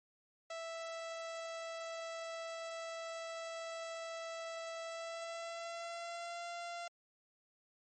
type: tone with pitch glide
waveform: sawtooth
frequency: 659.3 to 689.3 Hz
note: E5 to F5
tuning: 0 to -23 cents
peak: -38 dBFS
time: 0.5-6.88 s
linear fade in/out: 5 ms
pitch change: +77 cents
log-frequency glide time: 4.84-6.47 s
effects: MP3 32 kbps